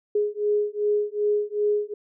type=beating tone pair; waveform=sine; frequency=415.3 / 417.9 Hz; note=G#4 / G#4; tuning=0 / +11 cents; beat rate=2.6 Hz; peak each=-24 dBFS; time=0.15-1.94 s; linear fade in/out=5 ms; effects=none